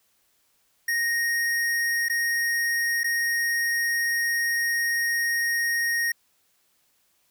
square tone with dropouts, 1864.7 Hz, A#6, in tune, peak -23 dBFS, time 0.88-6.12 s, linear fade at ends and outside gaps 5 ms, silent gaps 2.085-2.097 / 3.034-3.042 s, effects white hiss -67 dBFS RMS until 7.3 s

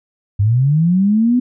sine linear sweep, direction up, 96.3 to 252.9 Hz, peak -10 dBFS, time 0.39-1.4 s, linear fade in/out 10 ms, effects none

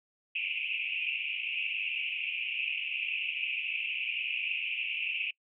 pink band-pass noise, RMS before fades -34 dBFS, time 0.35-5.31 s, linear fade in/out 5 ms, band 2400 to 2800 Hz, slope 96 dB/octave, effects noise-tail reverb RT60 0.1 s tail -25 dB re dry

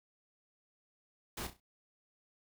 pink noise with echo, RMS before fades -41 dBFS, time 1.37-1.47 s, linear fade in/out 5 ms, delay 33 ms, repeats 4, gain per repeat -9 dB, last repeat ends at 1.602 s, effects none

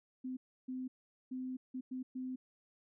sine tone bursts at uneven times, 256.8 Hz, C4, 32 cents flat, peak -38 dBFS, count 6, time 0.24-0.37 / 0.68-0.88 / 1.31-1.57 / 1.74-1.81 / 1.91-2.03 / 2.15-2.36 s, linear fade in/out 10 ms, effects none

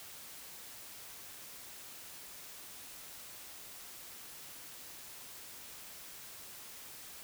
silence, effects white hiss -50 dBFS RMS until 7.23 s

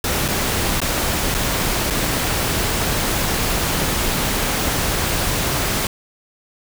pink noise with dropouts, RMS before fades -20 dBFS, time 0.04-5.87 s, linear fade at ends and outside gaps 2 ms, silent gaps 0.281-0.285 / 0.803-0.816 / 1.343-1.347 / 1.902-1.906 s, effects none

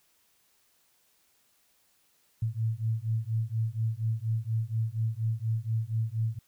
sine beating tone pair, 110 / 114.2 Hz, A2 / A#2, 0 / -35 cents, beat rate 4.2 Hz, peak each -30 dBFS, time 2.42-6.39 s, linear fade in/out 5 ms, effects white hiss -68 dBFS RMS until 6.47 s

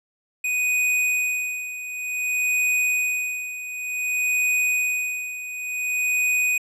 square tone with tremolo, 2489 Hz, D#7, in tune, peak -19 dBFS, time 0.44-6.58 s, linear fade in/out 5 ms, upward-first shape sine, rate 0.55 Hz, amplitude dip 75%, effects low-pass 12000 Hz 12 dB/octave

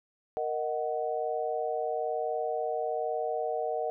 sine chord, D# minor, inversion second, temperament equal with one note detuned, 466.2 / 622.3 / 743.4 Hz, A#4 / D#5 / F#5, 0 / 0 / +8 cents, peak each -33 dBFS, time 0.37-3.9 s, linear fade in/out 0 ms, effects none

